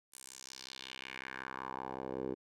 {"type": "tone with band-pass filter sweep", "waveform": "10% pulse", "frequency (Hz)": 65.41, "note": "C2", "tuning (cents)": 0, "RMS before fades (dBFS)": -44, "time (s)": [0.12, 2.35], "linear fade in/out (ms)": 20, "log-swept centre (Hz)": [10000, 390], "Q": 2.4, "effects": []}